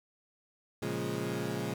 20% pulse chord, Bb minor seventh, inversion none, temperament equal, 116.54 / 138.59 / 174.61 / 207.7 Hz, Bb2 / Db3 / F3 / Ab3, 0 / 0 / 0 / 0 cents, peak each -34 dBFS, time 0.82-1.74 s, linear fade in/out 5 ms, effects none

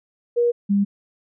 sine tone pair in turn, 477.3 / 200.7 Hz, A#4 / G3, +41 / +41 cents, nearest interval octave + minor third, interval 1500 cents, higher first, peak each -15 dBFS, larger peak neither, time 0.36-0.52 / 0.69-0.85 s, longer neither, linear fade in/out 20 ms, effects none

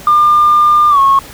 sine tone with pitch glide, 1200 to 1094.1 Hz, D6 to C#6, +37 to -23 cents, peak -4 dBFS, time 0.07-1.19 s, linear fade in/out 2 ms, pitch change -160 cents, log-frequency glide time 0.9-0.99 s, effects tanh soft clip ceiling -1 dBFS + pink hiss -33 dBFS RMS until 1.33 s

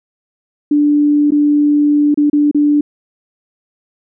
sine tone with dropouts, 293.7 Hz, D4, in tune, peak -8 dBFS, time 0.71-2.81 s, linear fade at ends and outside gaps 5 ms, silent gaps 1.307-1.319 / 2.144-2.174 / 2.299-2.33 / 2.513-2.546 s, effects none

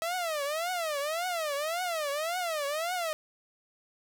sawtooth tone with vibrato, 642 Hz, E5, 46 cents flat, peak -26 dBFS, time 0.02-3.13 s, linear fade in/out 0 ms, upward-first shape triangle, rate 1.8 Hz, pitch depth 260 cents each way, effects none

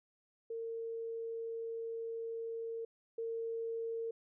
sine tone pair in turn, 456.5 / 456.5 Hz, A#4 / A#4, -36 / -36 cents, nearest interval unison, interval 0 cents, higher neither, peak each -38 / -36 dBFS, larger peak second, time 0.5-2.85 / 3.18-4.11 s, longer first, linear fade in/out 5 ms, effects none

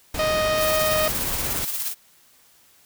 pink noise, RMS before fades -30 dBFS, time 0.14-1.65 s, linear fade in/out 5 ms
harmonic tone, 622.3 Hz, D#5, in tune, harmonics 1 / 2 / 3 / 4 / 5 / 6 / 7 / 8 / 9, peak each -21 / -27 / -31 / -33 / -35 / -37 / -38 / -39 / -40 dBFS, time 0.19-1.08 s, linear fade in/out 2 ms
blue noise with tremolo, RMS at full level -26 dBFS, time 0.56-1.95 s, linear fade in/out 50 ms, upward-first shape square, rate 17 Hz, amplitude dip 35%
effects white hiss -56 dBFS RMS until 2.85 s

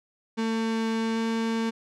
35% pulse tone with pitch glide, 224.7 to 226.3 Hz, A3 to A3, +37 to +49 cents, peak -23 dBFS, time 0.37-1.71 s, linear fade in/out 20 ms, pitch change +12 cents, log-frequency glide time 1.13-1.19 s, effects low-pass 6000 Hz 12 dB/octave

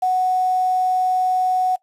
sine tone with quantisation, 740 Hz, F#5, in tune, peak -15 dBFS, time 0.02-1.76 s, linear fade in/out 10 ms, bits 7, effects noise-tail reverb RT60 0.1 s tail -19 dB re dry + resampled to 32000 Hz

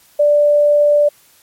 sine tone, 587.3 Hz, D5, in tune, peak -8 dBFS, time 0.19-1.09 s, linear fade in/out 10 ms, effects white hiss -50 dBFS RMS until 1.42 s + MP3 64 kbps

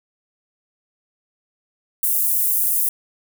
pink high-pass noise, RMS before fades -19 dBFS, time 2.03-2.89 s, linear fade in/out 2 ms, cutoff 11000 Hz, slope 24 dB/octave, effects none

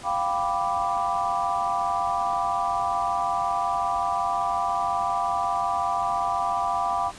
sine chord, G dominant seventh, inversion third, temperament equal, 698.5 / 784 / 987.8 / 1174.7 Hz, F5 / G5 / B5 / D6, 0 / 0 / 0 / 0 cents, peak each -28 dBFS, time 0.03-7.12 s, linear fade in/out 50 ms, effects pink hiss -43 dBFS RMS until 7.18 s + resampled to 22050 Hz

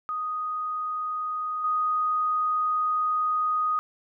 sine tone with level steps, 1244.5 Hz, D#6, in tune, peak -27 / -22 dBFS, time 0.09-3.79 s, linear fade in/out 0 ms, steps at 1.64 s, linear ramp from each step 5 ms, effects none

